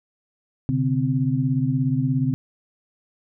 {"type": "tone cluster", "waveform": "sine", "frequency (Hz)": [128.5, 145.4, 259.2], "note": ["C3", "D3", "C4"], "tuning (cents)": [-31, -17, -16], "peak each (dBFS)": -23, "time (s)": [0.69, 2.34], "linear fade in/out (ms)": 0, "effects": []}